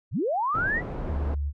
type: linear sweep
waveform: sine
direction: up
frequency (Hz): 58.3 to 2002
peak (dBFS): -23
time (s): 0.11-0.82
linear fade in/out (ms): 50
type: low-pass noise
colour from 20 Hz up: pink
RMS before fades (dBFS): -33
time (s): 0.54-1.35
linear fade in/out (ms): 10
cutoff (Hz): 820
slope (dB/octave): 12
type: tone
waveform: sine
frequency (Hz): 71.8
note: D2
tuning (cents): -39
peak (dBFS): -25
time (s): 1.07-1.53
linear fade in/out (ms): 50
effects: none